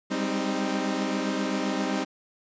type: chord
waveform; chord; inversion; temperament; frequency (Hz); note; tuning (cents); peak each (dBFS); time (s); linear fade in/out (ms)
sawtooth; Ab major seventh; third; equal with one note detuned; 196 / 203.6 / 261.6 / 311.1; G3 / Ab3 / C4 / Eb4; 0 / -34 / 0 / 0; -27 / -31 / -26 / -27; 0.1-2.05; 20
effects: resampled to 16000 Hz + 9-bit